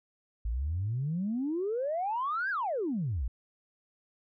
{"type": "exponential two-way sweep", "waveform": "sine", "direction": "up then down", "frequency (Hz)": [51.91, 1661.2, 51.91], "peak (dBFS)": -28, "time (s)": [0.45, 3.28], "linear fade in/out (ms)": 5, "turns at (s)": 2.5, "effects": ["tanh soft clip ceiling -24 dBFS"]}